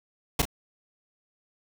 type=noise with echo; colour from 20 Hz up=pink; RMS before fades=-22 dBFS; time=0.39-0.42 s; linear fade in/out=5 ms; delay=34 ms; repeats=1; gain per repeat=-8 dB; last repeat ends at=0.454 s; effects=none